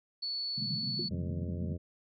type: tone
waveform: sine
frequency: 4435 Hz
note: C#8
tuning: in tune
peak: -33 dBFS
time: 0.22-1.09 s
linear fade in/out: 10 ms
type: band-pass noise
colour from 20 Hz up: pink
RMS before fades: -39 dBFS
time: 0.57-1.73 s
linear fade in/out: 5 ms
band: 120 to 240 Hz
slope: 96 dB/octave
type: tone with exponential decay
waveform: sine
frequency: 354.6 Hz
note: F4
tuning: 26 cents sharp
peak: -32 dBFS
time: 0.99-1.09 s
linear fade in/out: 5 ms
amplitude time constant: 21 ms
type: harmonic tone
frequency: 87.31 Hz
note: F2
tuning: in tune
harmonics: 1 / 2 / 3 / 4 / 5 / 6 / 7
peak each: -36 / -42 / -46 / -48 / -50 / -52 / -53 dBFS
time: 1.1-1.78 s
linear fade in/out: 20 ms
effects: none